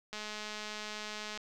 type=click train; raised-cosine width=0.2 ms; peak=-24 dBFS; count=265; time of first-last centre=0.13-1.375 s; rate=212 Hz; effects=none